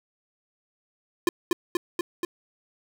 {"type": "tone with echo", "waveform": "square", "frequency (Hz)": 349.2, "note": "F4", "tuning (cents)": 0, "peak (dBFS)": -18, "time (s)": [1.27, 1.29], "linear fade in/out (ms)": 2, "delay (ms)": 240, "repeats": 4, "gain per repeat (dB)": -2, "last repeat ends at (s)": 2.25, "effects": ["9-bit"]}